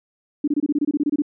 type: tone bursts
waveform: sine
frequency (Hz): 293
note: D4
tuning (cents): -4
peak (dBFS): -16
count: 13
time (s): 0.44-1.221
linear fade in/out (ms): 5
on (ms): 37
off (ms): 25
effects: none